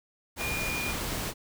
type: tone in noise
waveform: sine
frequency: 2425 Hz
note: D#7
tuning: 45 cents flat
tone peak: -32 dBFS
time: 0.38-0.95 s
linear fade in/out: 50 ms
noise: pink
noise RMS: -33 dBFS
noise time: 0.36-1.34 s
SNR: -2 dB
effects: none